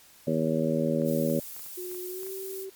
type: harmonic tone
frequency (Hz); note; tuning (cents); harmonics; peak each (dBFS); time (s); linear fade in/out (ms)
79.6; D#2; +40; 2 / 3 / 4 / 5 / 6 / 7; -30 / -28 / -33 / -33 / -33 / -29; 0.27-1.4; 5
type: clicks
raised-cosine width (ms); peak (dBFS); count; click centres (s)
0.5; -36; 9; 1.019 / 1.299 / 1.565 / 1.595 / 1.663 / 1.915 / 1.946 / 2.232 / 2.267
type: noise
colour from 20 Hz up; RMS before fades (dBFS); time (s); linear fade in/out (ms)
violet; -40; 1.04-2.67; 50
type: tone with pitch glide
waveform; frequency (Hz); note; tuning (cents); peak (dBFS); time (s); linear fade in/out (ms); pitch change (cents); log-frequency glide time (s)
sine; 362.4 to 383.5; F#4 to G4; -36 to -38; -35; 1.77-2.7; 10; +98; 2.07-2.29
effects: white hiss -55 dBFS RMS until 2.75 s + MP3 96 kbps